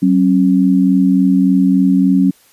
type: tone pair together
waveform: sine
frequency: 188.62 / 272.1 Hz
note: F#3 / C#4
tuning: +34 / -32 cents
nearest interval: tritone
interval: 634 cents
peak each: -11 dBFS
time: 0.02-2.31 s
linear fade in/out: 10 ms
effects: white hiss -50 dBFS RMS until 2.52 s + resampled to 32000 Hz